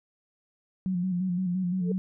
sine tone with vibrato, 181.7 Hz, F#3, 31 cents flat, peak -25 dBFS, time 0.86-1.98 s, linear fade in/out 0 ms, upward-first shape square, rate 5.8 Hz, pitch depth 50 cents each way
sine tone with exponential growth, 440 Hz, A4, in tune, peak -26 dBFS, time 1.78-1.92 s, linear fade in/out 5 ms, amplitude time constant 30 ms
effects none

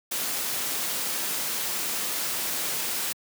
white noise, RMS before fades -29 dBFS, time 0.11-3.13 s, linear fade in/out 10 ms, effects high-pass 150 Hz 12 dB/octave

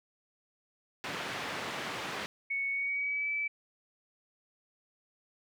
white band-pass noise, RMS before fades -38 dBFS, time 1.04-2.26 s, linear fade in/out 0 ms, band 130 to 2400 Hz, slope 12 dB/octave
sine tone with pitch glide, 2217 to 2308 Hz, C#7 to D7, 0 to -31 cents, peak -30 dBFS, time 2.5-3.48 s, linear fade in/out 10 ms, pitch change +69 cents, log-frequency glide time 2.7-3.3 s
effects none

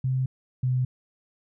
sine tone pair in turn, 130.2 / 127.37 Hz, C3 / C3, -8 / -46 cents, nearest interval unison, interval 38 cents, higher first, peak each -22 / -21 dBFS, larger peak second, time 0.04-0.26 / 0.63-0.85 s, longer neither, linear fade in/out 5 ms, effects none

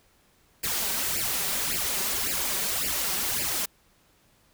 white noise with flanger, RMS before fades -28 dBFS, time 0.63-3.66 s, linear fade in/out 10 ms, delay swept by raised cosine 0.4 to 5.3 ms, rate 1.8 Hz, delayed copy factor +0.85, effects pink hiss -63 dBFS RMS until 4.53 s

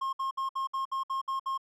triangle tone bursts, 1072 Hz, C6, 42 cents sharp, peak -27 dBFS, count 9, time 0.01-1.578 s, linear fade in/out 10 ms, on 120 ms, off 61 ms, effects none

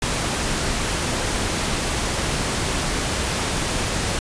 pink noise, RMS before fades -23 dBFS, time 0.02-4.19 s, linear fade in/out 2 ms, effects resampled to 22050 Hz

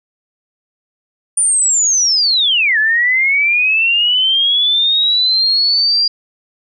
sine linear two-way sweep, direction down then up, 9397 to 1699 to 4802 Hz, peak -10 dBFS, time 1.37-6.08 s, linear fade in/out 5 ms, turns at 2.78 s, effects none

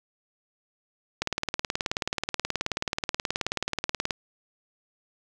click train, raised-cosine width 0.2 ms, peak -9 dBFS, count 55, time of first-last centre 1.22-4.108 s, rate 18.7 Hz, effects none

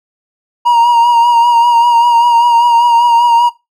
triangle tone with vibrato, 945 Hz, A#5, 23 cents sharp, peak -3 dBFS, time 0.65-3.5 s, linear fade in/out 20 ms, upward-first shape sine, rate 5.1 Hz, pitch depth 34 cents each way, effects noise-tail reverb RT60 0.2 s tail -17 dB re dry

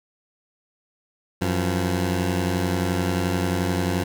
15% pulse tone pair together, 91.5 / 171.63 Hz, F#2 / F3, -19 / -30 cents, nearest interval major seventh, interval 1089 cents, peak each -16 / -21 dBFS, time 1.41-4.04 s, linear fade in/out 10 ms, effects none

